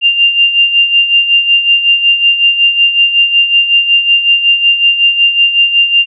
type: tone with tremolo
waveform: sine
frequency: 2791 Hz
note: F7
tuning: 2 cents flat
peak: -3 dBFS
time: 0.01-6.06 s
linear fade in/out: 50 ms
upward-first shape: sine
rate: 5.4 Hz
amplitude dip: 65%
effects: none